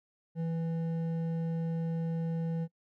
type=tone with hard clipping; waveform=triangle; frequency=164.81 Hz; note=E3; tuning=in tune; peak=-32 dBFS; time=0.35-2.68 s; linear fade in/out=50 ms; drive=11 dB; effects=noise-tail reverb RT60 0.1 s tail -24 dB re dry